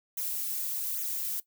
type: noise with flanger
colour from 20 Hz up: violet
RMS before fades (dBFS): -33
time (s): 0.17-1.4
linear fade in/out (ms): 5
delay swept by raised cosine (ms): 0.21 to 5.51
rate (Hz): 1.2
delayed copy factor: -0.75
effects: noise-tail reverb RT60 0.1 s tail -17 dB re dry